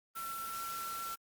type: tone in noise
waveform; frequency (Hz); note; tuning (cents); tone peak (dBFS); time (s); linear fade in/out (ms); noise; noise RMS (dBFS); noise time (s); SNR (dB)
sine; 1350; E6; +41; -39; 0.15-1.16; 20; white; -45; 0.15-1.16; +3
effects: Opus 32 kbps